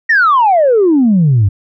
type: exponential sweep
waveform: sine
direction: down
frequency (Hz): 1900 to 93.1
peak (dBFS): -5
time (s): 0.09-1.49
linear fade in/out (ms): 10
effects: tanh soft clip ceiling -3 dBFS